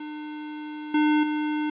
square tone with level steps, 302 Hz, D4, 48 cents sharp, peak -34 / -19 / -25 dBFS, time 0-1.7 s, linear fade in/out 5 ms, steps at 0.94 / 1.23 s, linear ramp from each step 5 ms, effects resampled to 8000 Hz + 9-bit

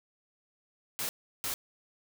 white noise bursts at uneven times, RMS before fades -34 dBFS, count 2, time 0.99-1.09 / 1.44-1.54 s, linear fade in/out 0 ms, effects none

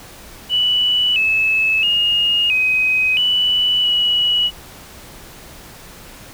sine tone with pitch steps, 2960 / 2601 / 2851 / 2521 / 2967 / 2929 Hz, F#7 / E7 / F7 / D#7 / F#7 / F#7, 0 / -24 / +35 / +22 / +4 / -18 cents, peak -13 dBFS, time 0.49-4.51 s, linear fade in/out 50 ms, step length 670 ms, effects pink hiss -39 dBFS RMS until 6.33 s

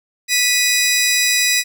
15% pulse tone pair together, 1968.1 / 2489 Hz, B6 / D#7, -7 / 0 cents, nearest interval major third, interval 407 cents, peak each -10 dBFS, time 0.28-1.64 s, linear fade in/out 50 ms, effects none

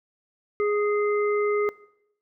harmonic tone, 415.3 Hz, G#4, in tune, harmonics 1 / 3 / 5, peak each -21 / -31 / -35 dBFS, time 0.6-1.69 s, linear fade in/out 0 ms, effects noise-tail reverb RT60 0.8 s tail -21 dB re dry

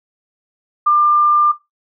sine tone, 1195 Hz, D6, 30 cents sharp, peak -9 dBFS, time 0.86-1.52 s, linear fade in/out 10 ms, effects noise-tail reverb RT60 0.2 s tail -17 dB re dry

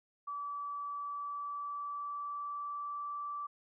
sine tone with pitch glide, 1152 to 1163.4 Hz, D6 to D6, -34 to -17 cents, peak -37 dBFS, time 0.27-3.47 s, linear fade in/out 10 ms, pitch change +17 cents, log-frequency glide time 0.89-3.15 s, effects none

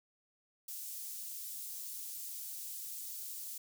white high-pass noise, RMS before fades -44 dBFS, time 0.68-3.58 s, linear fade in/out 5 ms, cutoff 6500 Hz, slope 12 dB/octave, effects none

